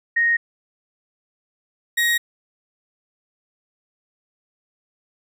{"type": "tone pair in turn", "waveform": ["sine", "35% pulse"], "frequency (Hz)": [1864.7, 1885.3], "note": ["A#6", "A#6"], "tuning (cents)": [0, 19], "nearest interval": "unison", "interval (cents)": 19, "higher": "second", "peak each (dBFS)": -15, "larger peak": "neither", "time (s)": [[0.16, 0.37], [1.97, 2.18]], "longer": "neither", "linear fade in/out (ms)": 10, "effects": []}